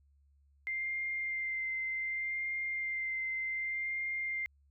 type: tone with vibrato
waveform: sine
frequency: 2094 Hz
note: C7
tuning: 1 cent sharp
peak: -33 dBFS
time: 0.67-4.46 s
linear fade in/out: 0 ms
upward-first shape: sine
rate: 0.66 Hz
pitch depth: 15 cents each way
effects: added 70 Hz sine -64 dBFS peak until 4.7 s